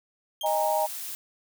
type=tone with exponential decay; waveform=40% pulse; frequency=3197 Hz; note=G7; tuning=33 cents sharp; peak=-30 dBFS; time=0.41-0.59 s; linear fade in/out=2 ms; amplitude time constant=39 ms
type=chord; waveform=sine; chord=D# suspended fourth; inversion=none; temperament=equal with one note detuned; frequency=622.3 / 814.5 / 932.3 Hz; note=D#5 / G#5 / A#5; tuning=0 / -34 / 0 cents; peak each=-26 / -27 / -28 dBFS; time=0.43-0.87 s; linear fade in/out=20 ms
type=noise; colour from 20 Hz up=blue; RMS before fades=-36 dBFS; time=0.46-1.15 s; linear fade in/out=0 ms
effects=none